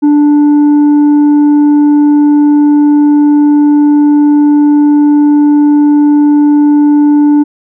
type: tone with tanh clipping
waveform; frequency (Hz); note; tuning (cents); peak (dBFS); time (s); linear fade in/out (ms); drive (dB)
sine; 293.7; D4; 0; -4; 0.02-7.44; 20; 4
effects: none